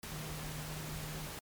sine tone in noise, 154 Hz, D#3, 17 cents flat, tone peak -43 dBFS, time 0.12-1.27 s, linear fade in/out 0 ms, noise pink, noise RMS -44 dBFS, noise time 0.03-1.39 s, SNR -2 dB, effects MP3 96 kbps

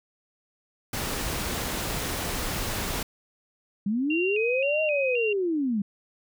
pink noise, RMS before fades -30 dBFS, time 0.93-3.03 s, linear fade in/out 5 ms
sine linear two-way sweep, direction up then down, 192.1 to 633 to 192.1 Hz, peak -23 dBFS, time 3.86-5.82 s, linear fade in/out 5 ms, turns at 4.82 s
sine tone with vibrato, 2637 Hz, E7, in tune, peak -27 dBFS, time 4.1-5.33 s, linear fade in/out 5 ms, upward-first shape square, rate 1.9 Hz, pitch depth 81 cents each way
effects none

